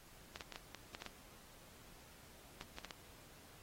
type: clicks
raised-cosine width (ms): 0.2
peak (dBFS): -28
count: 12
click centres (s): 0.359 / 0.408 / 0.523 / 0.559 / 0.747 / 0.949 / 1.021 / 1.063 / 2.611 / 2.785 / 2.847 / 2.908
effects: pink hiss -61 dBFS RMS until 3.62 s + AAC 48 kbps